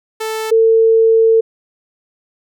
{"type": "tone pair in turn", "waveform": ["sawtooth", "sine"], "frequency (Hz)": [440, 450], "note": ["A4", "A4"], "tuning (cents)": [0, 39], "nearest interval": "unison", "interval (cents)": 39, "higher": "second", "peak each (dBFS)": [-15, -7], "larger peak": "second", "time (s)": [[0.2, 0.51], [0.51, 1.41]], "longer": "second", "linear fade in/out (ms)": 10, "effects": []}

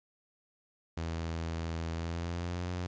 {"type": "tone with pitch glide", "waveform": "sawtooth", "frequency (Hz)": [82.41, 89.35], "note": ["E2", "F2"], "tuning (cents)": [0, 40], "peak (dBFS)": -30, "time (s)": [0.97, 2.87], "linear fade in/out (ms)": 5, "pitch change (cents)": 140, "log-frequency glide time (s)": [1.93, 2.71], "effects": ["resampled to 16000 Hz", "11-bit"]}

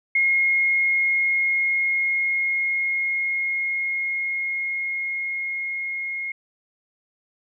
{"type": "tone with level ramp", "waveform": "sine", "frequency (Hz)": 2151, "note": "C7", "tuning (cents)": 47, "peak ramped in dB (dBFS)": [-16, -26], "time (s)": [0.15, 6.32], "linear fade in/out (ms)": 5, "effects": []}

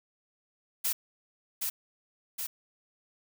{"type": "noise with echo", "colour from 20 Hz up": "blue", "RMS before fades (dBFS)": -29, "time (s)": [0.84, 0.93], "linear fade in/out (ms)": 10, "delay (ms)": 770, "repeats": 2, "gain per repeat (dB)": -3, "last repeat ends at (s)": 2.47, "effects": []}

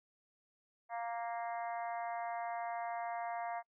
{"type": "harmonic tone", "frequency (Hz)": 233.1, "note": "A#3", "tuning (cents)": 0, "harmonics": [3, 4, 5, 6, 7, 8, 9], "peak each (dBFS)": [-39, -44, -49, -57, -53, -55, -53], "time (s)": [0.89, 3.63], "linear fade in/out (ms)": 50, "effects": ["noise-tail reverb RT60 0.1 s tail -26 dB re dry"]}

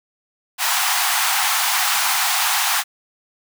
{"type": "high-pass noise", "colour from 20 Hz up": "pink", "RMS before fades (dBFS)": -19, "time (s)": [0.58, 2.84], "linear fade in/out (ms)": 50, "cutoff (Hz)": 720, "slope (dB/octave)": 96, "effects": []}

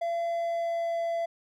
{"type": "tone with pitch glide", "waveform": "triangle", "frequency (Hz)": [679, 673.5], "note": ["F5", "E5"], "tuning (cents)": [-49, 37], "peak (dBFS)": -25, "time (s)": [0.01, 1.26], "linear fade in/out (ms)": 10, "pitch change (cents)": -14, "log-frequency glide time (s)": [0.25, 0.99], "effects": []}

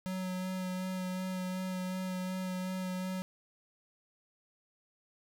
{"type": "tone with vibrato", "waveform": "square", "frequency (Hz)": 185.1, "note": "F#3", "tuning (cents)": 1, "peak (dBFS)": -35, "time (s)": [0.06, 3.22], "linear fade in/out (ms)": 0, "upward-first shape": "sine", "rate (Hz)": 2.7, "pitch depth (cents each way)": 14, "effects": []}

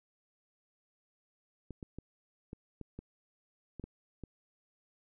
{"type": "clicks", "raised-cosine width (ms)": 3, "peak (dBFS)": -30, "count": 9, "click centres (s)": [1.707, 1.828, 1.986, 2.531, 2.813, 2.99, 3.797, 3.84, 4.237], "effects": []}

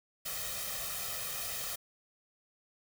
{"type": "noise with comb filter", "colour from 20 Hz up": "white", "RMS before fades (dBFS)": -38, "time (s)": [0.25, 1.76], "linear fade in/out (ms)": 10, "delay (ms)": 1.6, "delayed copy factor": 0.85, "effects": []}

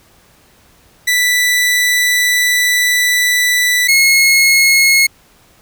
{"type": "tone pair in turn", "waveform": "sawtooth", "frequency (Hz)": [1975.5, 2170], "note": ["B6", "C#7"], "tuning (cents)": [0, -37], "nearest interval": "major second", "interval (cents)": 163, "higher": "second", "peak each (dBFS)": [-7, -4], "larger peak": "second", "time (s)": [[1.07, 3.88], [3.88, 5.07]], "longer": "first", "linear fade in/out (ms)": 10, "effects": ["pink hiss -49 dBFS RMS until 5.61 s"]}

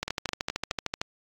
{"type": "two click trains", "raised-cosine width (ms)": 0.2, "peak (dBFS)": [-13, -11], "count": [4, 14], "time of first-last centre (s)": [[0.08, 0.71], [0.03, 1.015]], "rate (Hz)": [4.76, 13.2], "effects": ["AAC 48 kbps"]}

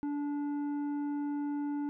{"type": "tone with tanh clipping", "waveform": "sine", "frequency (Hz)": 289.8, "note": "D4", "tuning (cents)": -23, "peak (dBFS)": -33, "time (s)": [0.03, 1.89], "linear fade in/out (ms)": 0, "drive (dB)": 8, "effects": []}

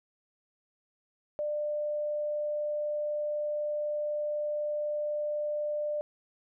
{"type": "tone", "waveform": "sine", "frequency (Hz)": 596, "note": "D5", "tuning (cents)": 25, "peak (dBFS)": -29, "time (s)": [1.39, 6.01], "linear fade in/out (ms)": 0, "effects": []}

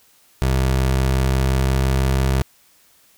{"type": "tone with pitch glide", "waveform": "25% pulse", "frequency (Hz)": [65.41, 66.25], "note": ["C2", "C2"], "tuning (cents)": [0, 22], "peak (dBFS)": -12, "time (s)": [0.42, 2.42], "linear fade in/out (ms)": 0, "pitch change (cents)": 22, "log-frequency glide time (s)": [0.78, 2.22], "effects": ["white hiss -55 dBFS RMS until 3.17 s"]}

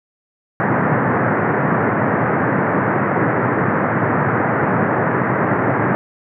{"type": "band-pass noise", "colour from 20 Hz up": "pink", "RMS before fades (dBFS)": -17, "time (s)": [0.6, 5.95], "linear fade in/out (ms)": 0, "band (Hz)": [110, 1900], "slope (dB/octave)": 48, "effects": []}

